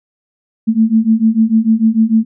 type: beating tone pair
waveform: sine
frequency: 218.9 / 225.6 Hz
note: A3 / A3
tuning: -9 / +44 cents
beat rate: 6.7 Hz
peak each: -12 / -11 dBFS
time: 0.67-2.25 s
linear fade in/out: 20 ms
effects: none